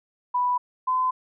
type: tone pair in turn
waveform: sine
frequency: 987.8 / 1020.9 Hz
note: B5 / C6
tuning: 0 / -43 cents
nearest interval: minor second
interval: 57 cents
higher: second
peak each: -20 dBFS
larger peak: neither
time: 0.34-0.58 / 0.87-1.11 s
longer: neither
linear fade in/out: 10 ms
effects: none